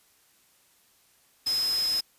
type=tone in noise; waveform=sine; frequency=5100 Hz; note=D#8; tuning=42 cents sharp; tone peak=-24 dBFS; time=1.46-2.01 s; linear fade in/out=10 ms; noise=white; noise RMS=-36 dBFS; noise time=1.46-2.01 s; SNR=+9 dB; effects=white hiss -63 dBFS RMS until 2.18 s + resampled to 32000 Hz